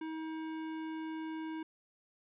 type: tone with hard clipping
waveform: sine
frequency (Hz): 318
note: D#4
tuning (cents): +38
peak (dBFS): -40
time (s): 0.01-1.63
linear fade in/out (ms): 5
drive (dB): 16
effects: resampled to 8000 Hz